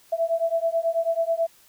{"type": "beating tone pair", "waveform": "sine", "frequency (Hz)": [659, 668.2], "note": ["E5", "E5"], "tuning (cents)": [-1, 23], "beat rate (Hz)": 9.2, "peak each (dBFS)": -24, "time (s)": [0.12, 1.47], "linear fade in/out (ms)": 10, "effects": ["white hiss -56 dBFS RMS until 1.68 s"]}